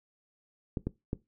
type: clicks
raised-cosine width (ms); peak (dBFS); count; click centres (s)
3; -18; 3; 0.772 / 0.87 / 1.131
effects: noise-tail reverb RT60 0.2 s tail -19 dB re dry